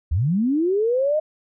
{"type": "linear sweep", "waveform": "sine", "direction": "up", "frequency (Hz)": [65.8, 630], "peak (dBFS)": -17, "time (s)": [0.11, 1.2], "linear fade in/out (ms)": 10, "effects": []}